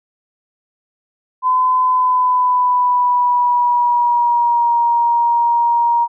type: tone with pitch glide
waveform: sine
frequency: 1016 to 942.5 Hz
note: B5 to A#5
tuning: +49 to +19 cents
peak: -11 dBFS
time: 1.42-6.08 s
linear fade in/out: 50 ms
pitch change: -130 cents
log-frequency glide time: 1.8-4.76 s
effects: none